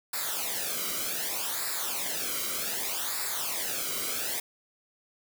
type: noise with flanger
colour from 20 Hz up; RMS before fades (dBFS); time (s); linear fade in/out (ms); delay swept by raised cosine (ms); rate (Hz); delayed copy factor
white; -32; 0.13-4.4; 5; 0.32 to 1.16; 0.65; -0.75
effects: none